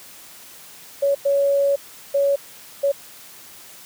sine tone bursts at uneven times, 560 Hz, C#5, 18 cents sharp, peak -15 dBFS, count 4, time 1.02-1.15 / 1.25-1.76 / 2.14-2.36 / 2.83-2.92 s, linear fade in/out 10 ms, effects white hiss -43 dBFS RMS until 3.85 s + high-pass 80 Hz 12 dB/octave

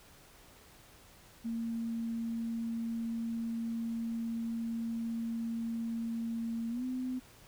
sine tone with pitch glide, 229.4 to 254.5 Hz, A#3 to C4, -28 to -48 cents, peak -33 dBFS, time 1.44-7.2 s, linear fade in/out 20 ms, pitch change +180 cents, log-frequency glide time 6.69-6.84 s, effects pink hiss -58 dBFS RMS until 7.47 s

